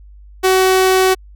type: tone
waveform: sawtooth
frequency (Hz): 376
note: F#4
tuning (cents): +28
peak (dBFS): -6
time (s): 0.43-1.15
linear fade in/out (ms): 20
effects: added 50 Hz sine -37 dBFS peak until 1.35 s